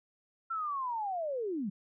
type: linear sweep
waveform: sine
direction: down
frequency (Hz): 1365 to 178.2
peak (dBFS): -32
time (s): 0.5-1.7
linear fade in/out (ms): 10
effects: none